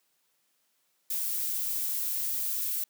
violet noise, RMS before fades -31 dBFS, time 1.1-2.84 s, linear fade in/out 5 ms, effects white hiss -73 dBFS RMS until 2.89 s + high-pass 150 Hz 12 dB/octave

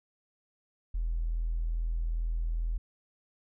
triangle tone, 41.2 Hz, E1, in tune, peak -24 dBFS, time 0.94-2.78 s, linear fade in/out 10 ms, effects tanh soft clip ceiling -26 dBFS

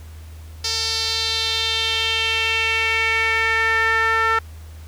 sawtooth tone with band-pass filter sweep, 448.9 Hz, A4, 35 cents sharp, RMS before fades -20 dBFS, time 0.64-4.39 s, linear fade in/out 5 ms, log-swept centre 5000 to 1500 Hz, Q 3.7, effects added 79 Hz sine -35 dBFS peak until 4.87 s + pink hiss -49 dBFS RMS until 4.87 s

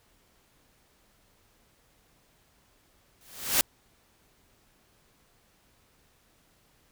white noise with exponential growth, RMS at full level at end -20 dBFS, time 3.21-3.61 s, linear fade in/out 0 ms, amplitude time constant 85 ms, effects pink hiss -65 dBFS RMS until 6.91 s

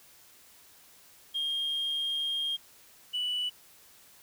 sine tone pair in turn, 3224 / 2962 Hz, G7 / F#7, +48 / +1 cents, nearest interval minor second, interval 147 cents, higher first, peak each -27 dBFS, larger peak neither, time 1.34-2.57 / 3.13-3.5 s, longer first, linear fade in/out 20 ms, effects tanh soft clip ceiling -26 dBFS + white hiss -57 dBFS RMS until 4.22 s

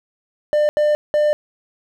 triangle tone bursts at uneven times, 598 Hz, D5, 31 cents sharp, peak -11 dBFS, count 3, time 0.53-0.69 / 0.77-0.95 / 1.14-1.33 s, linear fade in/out 0 ms, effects none

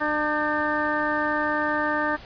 harmonic tone with a mistuned harmonic, 300 Hz, D4, 37 cents sharp, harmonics 1 / 2 / 3 / 4 / 5 / 6, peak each -29 / -29 / -29 / -29 / -29 / -29 dBFS, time 0-2.17 s, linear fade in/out 20 ms, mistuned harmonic 5, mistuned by +62 cents, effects pink hiss -44 dBFS RMS until 2.25 s + resampled to 11025 Hz

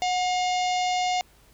harmonic tone with a mistuned harmonic, 713 Hz, F5, 36 cents sharp, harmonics 1 / 3 / 4 / 5 / 6 / 7 / 8 / 9 / 10, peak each -23 / -33 / -35 / -37 / -39 / -40 / -41 / -42 / -43 dBFS, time 0.02-1.21 s, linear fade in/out 0 ms, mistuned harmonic 1, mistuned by +40 cents, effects added 50 Hz sine -58 dBFS peak until 1.53 s + pink hiss -58 dBFS RMS until 1.53 s

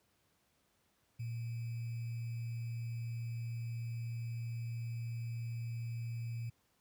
sine tone with sample-and-hold, 116.54 Hz, A#2, in tune, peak -37 dBFS, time 1.19-6.5 s, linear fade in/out 10 ms, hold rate 2450 Hz, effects pink hiss -75 dBFS RMS until 6.8 s + high-pass 60 Hz 12 dB/octave

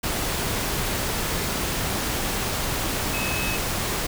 sine tone in noise, 2573 Hz, E7, 43 cents flat, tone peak -29 dBFS, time 3.13-3.57 s, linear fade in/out 10 ms, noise pink, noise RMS -26 dBFS, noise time 0.03-4.07 s, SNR -6 dB, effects none

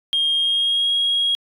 sine tone with pitch glide, 3228 to 3288 Hz, G#7 to G#7, -50 to -18 cents, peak -15 dBFS, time 0.13-1.35 s, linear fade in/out 0 ms, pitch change +32 cents, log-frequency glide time 0.36-0.93 s, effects tanh soft clip ceiling -13 dBFS

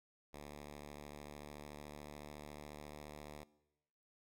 5% pulse tone with pitch glide, 73.42 to 74.49 Hz, D2 to D2, 0 to +25 cents, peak -38 dBFS, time 0.33-3.44 s, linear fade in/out 10 ms, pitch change +25 cents, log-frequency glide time 1.24-3.07 s, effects noise-tail reverb RT60 1.0 s tail -21 dB re dry

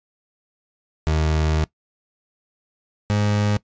30% pulse tone pair in turn, 78 / 103.9 Hz, D#2 / G#2, +5 / +1 cents, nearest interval perfect fourth, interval 496 cents, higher second, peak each -15 dBFS, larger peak neither, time 1.07-1.64 / 3.1-3.57 s, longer first, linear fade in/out 0 ms, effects noise-tail reverb RT60 0.1 s tail -20 dB re dry + resampled to 16000 Hz

